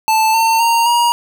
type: tone with pitch steps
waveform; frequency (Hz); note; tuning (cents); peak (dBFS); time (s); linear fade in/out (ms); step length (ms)
square; 880 / 902.7 / 925.9 / 949.7; A5 / A5 / A#5 / A#5; 0 / +44 / -12 / +32; -11; 0.08-1.12; 0; 260
effects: none